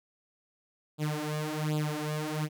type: tone with flanger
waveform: sawtooth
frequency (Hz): 152.3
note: D#3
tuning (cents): -37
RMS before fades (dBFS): -32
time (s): 0.98-2.49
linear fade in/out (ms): 50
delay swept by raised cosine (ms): 0.25 to 4.85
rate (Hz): 1.3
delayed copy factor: +0.9
effects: none